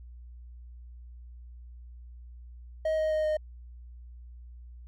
triangle tone with pitch steps, 630 / 625.3 / 620.6 / 616 Hz, D#5 / D#5 / D#5 / D#5, +21 / +8 / -5 / -17 cents, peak -23 dBFS, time 2.85-3.37 s, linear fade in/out 5 ms, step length 130 ms, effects added 60 Hz sine -44 dBFS peak until 4.87 s

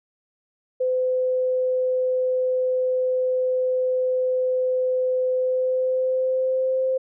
sine tone with pitch glide, 510 to 521.6 Hz, C5 to C5, -44 to -5 cents, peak -19 dBFS, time 0.8-6.98 s, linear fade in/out 10 ms, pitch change +39 cents, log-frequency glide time 5.34-6.84 s, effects none

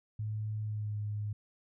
sine tone with pitch glide, 107.3 to 104.67 Hz, A2 to G#2, -43 to +14 cents, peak -33 dBFS, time 0.19-1.33 s, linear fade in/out 5 ms, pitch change -43 cents, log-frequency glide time 0.61-0.97 s, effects none

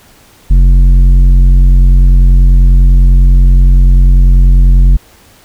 sine tone with tanh clipping, 45.12 Hz, F#1, 43 cents flat, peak -3 dBFS, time 0.5-4.97 s, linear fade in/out 10 ms, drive 9 dB, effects pink hiss -42 dBFS RMS until 5.44 s

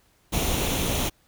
pink noise with comb filter, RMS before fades -25 dBFS, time 0.32-1.1 s, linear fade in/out 20 ms, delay 0.31 ms, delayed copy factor +0.5, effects pink hiss -63 dBFS RMS until 1.27 s

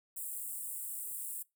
pink high-pass noise, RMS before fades -41 dBFS, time 0.16-1.43 s, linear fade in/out 10 ms, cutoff 7800 Hz, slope 96 dB/octave, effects noise-tail reverb RT60 0.2 s tail -22 dB re dry

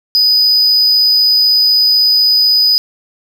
triangle tone, 4978 Hz, D#8, in tune, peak -6 dBFS, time 0.15-2.78 s, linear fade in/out 0 ms, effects none

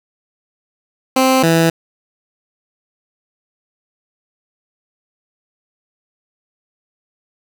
15% pulse tone pair in turn, 261.6 / 164.8 Hz, C4 / E3, 0 / 0 cents, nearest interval minor sixth, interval 800 cents, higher first, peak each -4 dBFS, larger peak neither, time 1.16-1.43 / 1.43-1.7 s, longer neither, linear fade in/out 5 ms, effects none

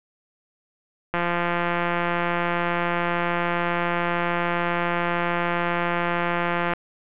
click train, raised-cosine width 0.5 ms, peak -9 dBFS, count 969, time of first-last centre 1.14-6.735 s, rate 173 Hz, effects resampled to 8000 Hz + 8-bit

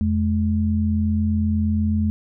sine tone pair together, 85.13 / 213.4 Hz, F2 / G#3, -44 / +47 cents, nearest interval octave + major third, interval 1591 cents, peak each -20 dBFS, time 0.01-2.1 s, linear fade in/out 0 ms, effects none

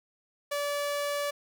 sawtooth tone, 577 Hz, D5, 31 cents flat, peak -25 dBFS, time 0.51-1.31 s, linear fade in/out 10 ms, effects none

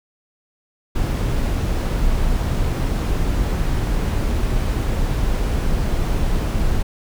brown noise, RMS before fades -19 dBFS, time 0.95-6.83 s, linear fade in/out 10 ms, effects none

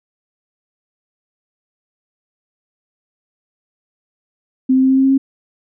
sine tone with pitch steps, 260 / 261.7 / 263.3 / 265 / 266.7 / 268.4 / 270.1 Hz, C4 / C4 / C4 / C4 / C4 / C4 / C#4, -11 / 0 / +11 / +22 / +33 / +44 / -45 cents, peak -9 dBFS, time 4.69-5.18 s, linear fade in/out 10 ms, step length 70 ms, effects none

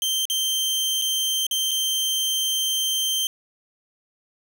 sawtooth tone with dropouts, 3136 Hz, G7, in tune, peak -18 dBFS, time 0.02-3.27 s, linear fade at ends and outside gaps 1 ms, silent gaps 0.254-0.299 / 1.015-1.02 / 1.467-1.511 / 1.71-1.714 s, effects 10-bit

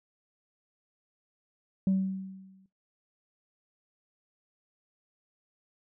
sine tone with exponential decay, 190.8 Hz, G3, 47 cents flat, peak -19 dBFS, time 1.87-2.66 s, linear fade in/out 2 ms, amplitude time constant 170 ms, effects noise-tail reverb RT60 0.2 s tail -19 dB re dry + tanh soft clip ceiling -20 dBFS

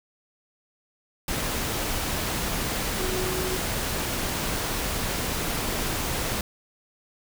sine tone in noise, 370 Hz, F#4, in tune, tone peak -30 dBFS, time 2.99-3.56 s, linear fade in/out 2 ms, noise pink, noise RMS -28 dBFS, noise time 1.28-6.41 s, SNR -5 dB, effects none

